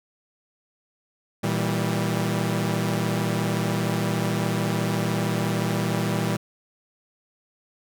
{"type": "chord", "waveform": "sawtooth", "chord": "E diminished", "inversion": "second", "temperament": "equal with one note detuned", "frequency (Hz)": [116.54, 162.36, 196], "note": ["Bb2", "E3", "G3"], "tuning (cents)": [0, -26, 0], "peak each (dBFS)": -23, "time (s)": [1.43, 6.37], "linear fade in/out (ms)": 10, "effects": []}